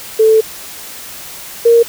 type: tone pair in turn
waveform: sine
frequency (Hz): 440 / 466.2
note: A4 / A#4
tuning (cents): 0 / 0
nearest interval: minor second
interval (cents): 100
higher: second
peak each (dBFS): -5 / -4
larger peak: second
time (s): 0.19-0.41 / 1.65-1.83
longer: first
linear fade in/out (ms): 10
effects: white hiss -30 dBFS RMS until 1.88 s